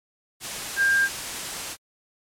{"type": "tone in noise", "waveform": "sine", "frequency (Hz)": 1600, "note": "G6", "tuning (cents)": 35, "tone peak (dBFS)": -17, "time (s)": [0.76, 1.09], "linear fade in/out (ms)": 50, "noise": "white", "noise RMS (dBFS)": -31, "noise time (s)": [0.4, 1.77], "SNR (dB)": 11, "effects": ["low-pass 10000 Hz 12 dB/octave", "MP3 96 kbps"]}